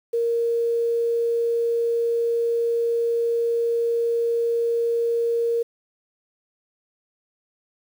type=tone with quantisation; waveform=sine; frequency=466.2 Hz; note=A#4; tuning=in tune; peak=-19 dBFS; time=0.13-5.63 s; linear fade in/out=10 ms; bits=8; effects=none